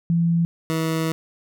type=tone pair in turn; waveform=sine / 20% pulse; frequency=168.5 / 161.25 Hz; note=E3 / E3; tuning=+38 / -38 cents; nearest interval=minor second; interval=76 cents; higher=first; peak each=-16 dBFS; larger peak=neither; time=0.1-0.45 / 0.7-1.12 s; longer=second; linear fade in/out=0 ms; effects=none